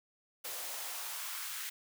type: noise with high-pass filter sweep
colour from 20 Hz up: white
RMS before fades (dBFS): -41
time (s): 0.44-1.7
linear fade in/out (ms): 10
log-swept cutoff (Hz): 450 to 1600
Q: 1.4
effects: none